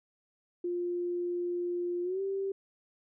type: tone with pitch glide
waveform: sine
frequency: 351.5 to 390 Hz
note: F4 to G4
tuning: +11 to -9 cents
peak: -30 dBFS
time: 0.64-2.52 s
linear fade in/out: 5 ms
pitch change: +180 cents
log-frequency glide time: 2.03-2.21 s
effects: none